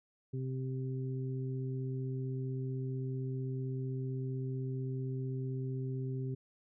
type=harmonic tone; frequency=130.81 Hz; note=C3; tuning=in tune; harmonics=1 / 2 / 3; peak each=-35 / -44 / -44 dBFS; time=0.33-6.35 s; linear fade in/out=10 ms; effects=none